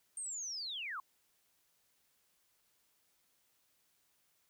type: linear sweep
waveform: sine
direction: down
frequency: 8800 to 1006 Hz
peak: -39 dBFS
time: 0.17-1 s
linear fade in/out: 2 ms
effects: white hiss -75 dBFS RMS until 4.49 s